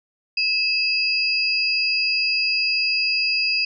sine tone pair together, 2601 / 4870 Hz, E7 / D#8, -24 / -38 cents, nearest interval major seventh, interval 1086 cents, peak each -21 dBFS, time 0.37-3.65 s, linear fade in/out 5 ms, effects none

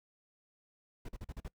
brown noise bursts, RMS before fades -42 dBFS, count 6, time 1.05-1.482 s, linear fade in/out 5 ms, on 37 ms, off 42 ms, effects noise-tail reverb RT60 0.1 s tail -23 dB re dry

